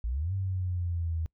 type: exponential two-way sweep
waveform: sine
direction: up then down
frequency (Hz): 53.1 to 97.5 to 80.2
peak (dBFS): -28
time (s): 0.04-1.26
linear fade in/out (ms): 0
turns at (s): 0.33
effects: noise-tail reverb RT60 0.1 s tail -25 dB re dry